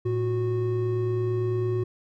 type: tone pair together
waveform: triangle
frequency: 112.5 / 366.4 Hz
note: A2 / F#4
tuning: +39 / -17 cents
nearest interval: octave + minor sixth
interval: 2044 cents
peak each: -24 dBFS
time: 0.05-1.84 s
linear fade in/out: 10 ms
effects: none